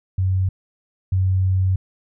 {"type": "tone pair in turn", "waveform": "sine", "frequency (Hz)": [93.9, 93.9], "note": ["F#2", "F#2"], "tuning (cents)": [26, 26], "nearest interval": "unison", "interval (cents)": 0, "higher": "neither", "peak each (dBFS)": [-16, -15], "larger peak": "second", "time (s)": [[0.18, 0.49], [1.12, 1.76]], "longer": "second", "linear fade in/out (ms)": 5, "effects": []}